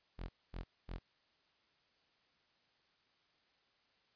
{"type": "tone bursts", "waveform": "sawtooth", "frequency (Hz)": 43.65, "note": "F1", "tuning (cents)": 0, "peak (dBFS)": -38, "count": 3, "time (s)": [0.18, 0.99], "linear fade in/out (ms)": 20, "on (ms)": 110, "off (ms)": 240, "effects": ["white hiss -74 dBFS RMS until 4.15 s", "resampled to 11025 Hz"]}